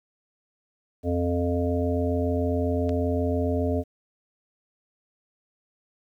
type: harmonic tone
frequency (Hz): 87.31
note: F2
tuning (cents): 0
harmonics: 1 / 3 / 5 / 7 / 8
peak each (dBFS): -26 / -27 / -29 / -30 / -37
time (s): 1.03-3.84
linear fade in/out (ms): 50
type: click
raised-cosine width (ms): 0.2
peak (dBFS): -23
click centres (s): 2.893
effects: 10-bit